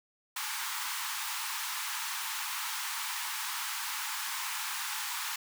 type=high-pass noise; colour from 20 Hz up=pink; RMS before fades=-36 dBFS; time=0.36-5.36 s; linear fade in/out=5 ms; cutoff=840 Hz; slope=96 dB/octave; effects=none